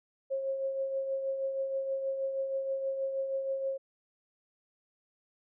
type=tone with tremolo; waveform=sine; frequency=539 Hz; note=C#5; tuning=49 cents flat; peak=-28 dBFS; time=0.3-3.78 s; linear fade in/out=20 ms; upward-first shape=triangle; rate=6.3 Hz; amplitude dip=50%; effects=none